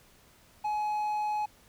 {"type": "tone", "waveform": "triangle", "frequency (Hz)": 844, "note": "G#5", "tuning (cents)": 28, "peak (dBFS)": -26, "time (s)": [0.64, 1.46], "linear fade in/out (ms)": 10, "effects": ["pink hiss -60 dBFS RMS until 1.68 s"]}